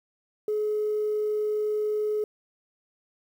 sine tone, 424.3 Hz, G#4, 37 cents sharp, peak -23 dBFS, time 0.48-2.24 s, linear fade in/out 2 ms, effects tanh soft clip ceiling -19 dBFS + 9-bit

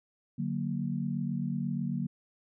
sine chord, D augmented, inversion none, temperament equal, 146.83 / 185 / 233.1 Hz, D3 / F#3 / A#3, 0 / 0 / 0 cents, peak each -34 dBFS, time 0.38-2.07 s, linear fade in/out 10 ms, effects none

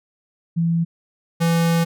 sine / square tone pair in turn, 167.3 / 167.3 Hz, E3 / E3, +26 / +26 cents, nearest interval unison, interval 0 cents, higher neither, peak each -16 dBFS, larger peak neither, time 0.56-0.85 / 1.4-1.85 s, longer second, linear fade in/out 20 ms, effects none

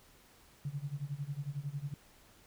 sine tone with tremolo, 142.6 Hz, C#3, 49 cents sharp, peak -33 dBFS, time 0.65-1.94 s, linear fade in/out 2 ms, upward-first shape sine, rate 11 Hz, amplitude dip 90%, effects pink hiss -62 dBFS RMS until 2.46 s

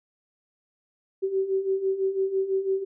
sine beating tone pair, 380.8 / 386.8 Hz, F#4 / G4, +50 / -23 cents, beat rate 6 Hz, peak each -29 / -24 dBFS, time 1.22-2.85 s, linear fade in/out 20 ms, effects none

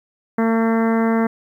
harmonic tone, 226.3 Hz, A3, 49 cents sharp, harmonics 1 / 2 / 3 / 4 / 5 / 6 / 7 / 8 / 9, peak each -16 / -22 / -26 / -28 / -30 / -32 / -33 / -34 / -35 dBFS, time 0.38-1.27 s, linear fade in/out 5 ms, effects 9-bit

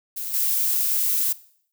violet noise with level steps, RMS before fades -30 / -22 dBFS, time 0.16-1.33 s, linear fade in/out 10 ms, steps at 0.33 s, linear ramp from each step 20 ms, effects noise-tail reverb RT60 0.6 s tail -19 dB re dry

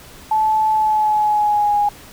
sine tone with pitch glide, 868 to 824.5 Hz, A5 to G#5, -24 to -13 cents, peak -13 dBFS, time 0.31-1.89 s, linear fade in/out 5 ms, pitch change -89 cents, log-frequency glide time 0.71-1.78 s, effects pink hiss -41 dBFS RMS until 2.12 s

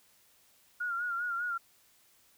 sine tone with vibrato, 1414 Hz, F6, 21 cents sharp, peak -31 dBFS, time 0.8-1.58 s, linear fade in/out 10 ms, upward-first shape sine, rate 5 Hz, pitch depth 60 cents each way, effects white hiss -65 dBFS RMS until 2.37 s

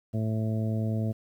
harmonic tone, 110 Hz, A2, in tune, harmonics 1 / 2 / 3 / 4 / 5 / 6, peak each -27 / -31 / -40 / -42 / -42 / -41 dBFS, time 0.13-1.13 s, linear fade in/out 20 ms, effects 10-bit

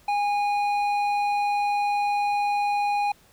sine tone with hard clipping, 820 Hz, G#5, 22 cents flat, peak -23 dBFS, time 0.08-3.12 s, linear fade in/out 5 ms, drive 8 dB, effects pink hiss -57 dBFS RMS until 3.32 s

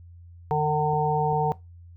harmonic tone, 151.3 Hz, D#3, 48 cents flat, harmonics 1 / 3 / 5 / 6, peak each -26 / -26 / -26 / -26 dBFS, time 0.51-1.52 s, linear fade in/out 0 ms
clicks, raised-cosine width 2 ms, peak -29 dBFS, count 2, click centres 0.934 / 1.328 s
effects noise-tail reverb RT60 0.2 s tail -19 dB re dry + added 86 Hz sine -44 dBFS peak until 1.96 s

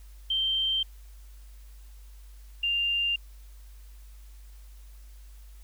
sine tone pair in turn, 3136 / 2794 Hz, G7 / F7, 0 / 0 cents, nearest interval major second, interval 200 cents, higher first, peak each -24 / -24 dBFS, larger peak neither, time 0.3-0.83 / 2.63-3.16 s, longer neither, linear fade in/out 5 ms, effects added 50 Hz sine -45 dBFS peak until 5.63 s + white hiss -61 dBFS RMS until 5.63 s

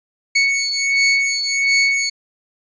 sawtooth beating tone pair, 2217 / 2218.4 Hz, C#7 / C#7, 0 / +1 cents, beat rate 1.4 Hz, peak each -14 dBFS, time 0.35-2.1 s, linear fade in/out 10 ms, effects resampled to 16000 Hz

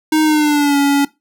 square tone with pitch glide, 311.3 to 282.2 Hz, D#4 to C#4, +1 to +31 cents, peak -11 dBFS, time 0.12-1.05 s, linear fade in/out 5 ms, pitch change -170 cents, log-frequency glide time 0.23-0.77 s, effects noise-tail reverb RT60 0.2 s tail -19 dB re dry

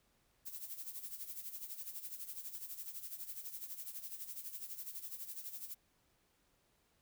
violet noise with tremolo, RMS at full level -44 dBFS, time 0.45-5.75 s, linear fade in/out 20 ms, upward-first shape sine, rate 12 Hz, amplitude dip 70%, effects pink hiss -75 dBFS RMS until 7.01 s

